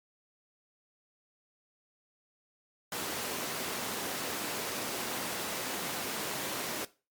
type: high-pass noise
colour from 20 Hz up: pink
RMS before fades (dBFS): -36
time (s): 2.92-6.85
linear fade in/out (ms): 2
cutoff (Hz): 240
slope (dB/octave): 12
effects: noise-tail reverb RT60 0.3 s tail -18 dB re dry + MP3 96 kbps